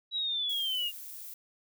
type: linear sweep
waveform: sine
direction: down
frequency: 3914 to 2794 Hz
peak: -29 dBFS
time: 0.11-0.92 s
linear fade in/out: 50 ms
type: noise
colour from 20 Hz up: violet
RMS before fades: -44 dBFS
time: 0.49-1.34 s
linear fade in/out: 5 ms
effects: none